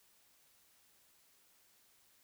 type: silence
effects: white hiss -69 dBFS RMS until 2.23 s